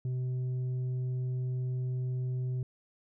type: tone with tanh clipping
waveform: sine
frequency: 127 Hz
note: B2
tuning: 49 cents sharp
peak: -31 dBFS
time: 0.05-2.63 s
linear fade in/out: 2 ms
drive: 4 dB
effects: none